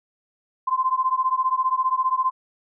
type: beating tone pair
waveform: sine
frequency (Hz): 1030 / 1045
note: C6 / C6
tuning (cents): -28 / -2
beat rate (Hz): 15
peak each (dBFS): -22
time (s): 0.67-2.31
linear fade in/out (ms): 10
effects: none